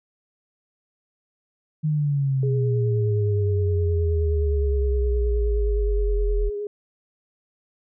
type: exponential sweep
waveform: sine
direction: down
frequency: 155.6 to 40.92 Hz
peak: -19 dBFS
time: 1.83-6.5 s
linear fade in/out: 20 ms
type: tone with vibrato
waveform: sine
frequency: 412.1 Hz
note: G#4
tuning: 13 cents flat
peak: -26 dBFS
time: 2.43-6.67 s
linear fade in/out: 2 ms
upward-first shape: triangle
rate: 9.6 Hz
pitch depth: 27 cents each way
effects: none